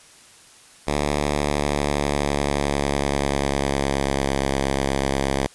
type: tone with pitch glide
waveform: 5% pulse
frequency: 73.2 to 68.3 Hz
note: D2 to C#2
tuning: -5 to -25 cents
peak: -9 dBFS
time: 0.87-5.47 s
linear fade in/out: 5 ms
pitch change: -120 cents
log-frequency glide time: 1.23-4.44 s
effects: white hiss -49 dBFS RMS until 5.54 s + resampled to 24000 Hz